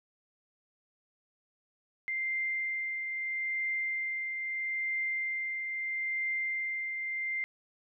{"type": "tone with tremolo", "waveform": "sine", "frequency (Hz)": 2093, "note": "C7", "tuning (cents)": 0, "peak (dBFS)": -29, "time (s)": [2.08, 7.44], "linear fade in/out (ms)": 0, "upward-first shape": "triangle", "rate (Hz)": 0.77, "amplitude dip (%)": 40, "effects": []}